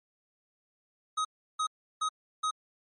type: tone bursts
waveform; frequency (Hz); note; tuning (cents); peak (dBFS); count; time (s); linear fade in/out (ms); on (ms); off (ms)
square; 1262; D#6; +24; -28; 4; 1.17-2.51; 10; 80; 340
effects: MP3 48 kbps